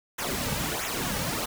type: noise with flanger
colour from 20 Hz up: pink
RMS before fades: -30 dBFS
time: 0.18-1.46 s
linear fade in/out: 10 ms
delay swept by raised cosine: 0.21 to 2.91 ms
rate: 1.5 Hz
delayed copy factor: -0.7
effects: none